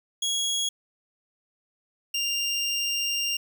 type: tone pair in turn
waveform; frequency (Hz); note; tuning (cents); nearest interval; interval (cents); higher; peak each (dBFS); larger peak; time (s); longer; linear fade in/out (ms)
25% pulse; 3322 / 2793; G#7 / F7; 0 / -1; minor third; 301; first; -21; neither; 0.22-0.69 / 2.14-3.37; second; 5
effects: none